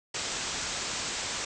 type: low-pass noise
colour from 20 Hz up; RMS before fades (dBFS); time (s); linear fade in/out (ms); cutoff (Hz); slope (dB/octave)
white; -34; 0.14-1.45; 5; 8000; 96
effects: none